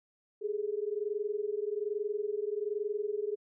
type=tone pair together; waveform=sine; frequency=406.4 / 427.6 Hz; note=G#4 / A4; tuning=-38 / -49 cents; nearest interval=minor second; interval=89 cents; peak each=-34 / -34 dBFS; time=0.41-3.36 s; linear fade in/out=20 ms; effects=none